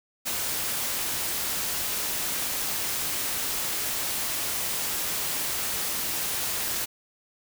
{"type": "noise", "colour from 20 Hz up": "white", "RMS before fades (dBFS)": -29, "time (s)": [0.25, 6.86], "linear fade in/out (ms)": 20, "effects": []}